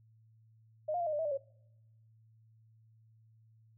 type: tone with pitch steps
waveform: sine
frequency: 615 / 707 / 686 / 619 / 591 / 646 / 590 / 548 Hz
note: D#5 / F5 / F5 / D#5 / D5 / E5 / D5 / C#5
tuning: -20 / +21 / -31 / -9 / +11 / -35 / +8 / -20 cents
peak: -31 dBFS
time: 0.88-1.376 s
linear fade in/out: 10 ms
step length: 62 ms
effects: noise-tail reverb RT60 0.9 s tail -25 dB re dry + added 111 Hz sine -61 dBFS peak until 3.77 s